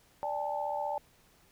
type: chord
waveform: sine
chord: D suspended fourth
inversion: none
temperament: equal with one note detuned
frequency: 587.3 / 804.6 / 880 Hz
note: D5 / G5 / A5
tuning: 0 / +45 / 0 cents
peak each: -36 / -36 / -35 dBFS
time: 0.23-0.98 s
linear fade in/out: 0 ms
effects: pink hiss -64 dBFS RMS until 1.51 s